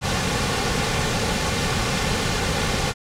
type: noise with comb filter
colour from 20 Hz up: pink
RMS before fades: -22 dBFS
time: 0.01-2.94 s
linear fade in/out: 50 ms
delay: 3.1 ms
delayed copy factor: -0.5
effects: low-pass 7000 Hz 12 dB/octave